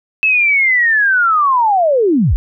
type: linear sweep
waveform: sine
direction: down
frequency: 2629 to 30.87 Hz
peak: -9 dBFS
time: 0.23-2.36 s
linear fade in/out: 0 ms
effects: none